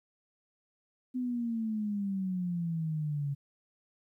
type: exponential sweep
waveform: sine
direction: down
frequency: 255.2 to 139.3 Hz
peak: -30 dBFS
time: 1.14-3.35 s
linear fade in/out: 20 ms
effects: 12-bit